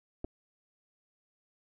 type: clicks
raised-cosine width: 2 ms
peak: -25 dBFS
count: 2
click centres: 0.244 / 0.247 s
effects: none